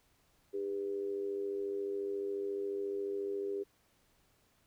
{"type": "tone with amplitude modulation", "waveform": "sine", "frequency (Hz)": 400, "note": "G4", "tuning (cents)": 35, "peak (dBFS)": -31, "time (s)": [0.53, 3.64], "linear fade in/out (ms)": 20, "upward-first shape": "sine", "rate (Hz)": 94.2, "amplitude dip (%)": 65, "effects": ["pink hiss -71 dBFS RMS until 4.66 s"]}